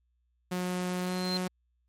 sawtooth tone with pitch glide, 180.9 to 182.9 Hz, F#3 to F#3, -39 to -20 cents, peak -26 dBFS, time 0.51-1.48 s, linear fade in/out 10 ms, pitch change +19 cents, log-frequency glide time 1.01-1.15 s
sine tone with exponential growth, 4147 Hz, C8, 16 cents flat, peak -28 dBFS, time 0.86-1.37 s, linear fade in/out 0 ms, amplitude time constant 110 ms
effects added 60 Hz sine -70 dBFS peak until 1.88 s + MP3 64 kbps

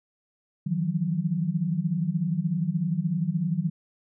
sine tone cluster, 155.5 / 168.8 / 185.5 Hz, D#3 / E3 / F#3, -1 / +41 / +5 cents, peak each -28 dBFS, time 0.66-3.7 s, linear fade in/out 10 ms, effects none

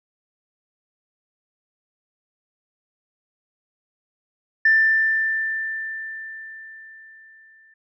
sine tone with exponential decay, 1777 Hz, A6, 17 cents sharp, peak -11 dBFS, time 4.65-7.74 s, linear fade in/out 5 ms, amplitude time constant 670 ms, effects tanh soft clip ceiling -7 dBFS

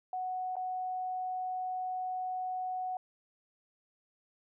sine tone with dropouts, 740 Hz, F#5, in tune, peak -33 dBFS, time 0.13-2.97 s, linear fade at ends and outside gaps 2 ms, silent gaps 0.556-0.566 s, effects none

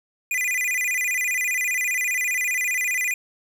square tone with vibrato, 2217 Hz, C#7, in tune, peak -22 dBFS, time 0.31-3.14 s, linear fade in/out 2 ms, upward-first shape square, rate 15 Hz, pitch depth 170 cents each way, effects none

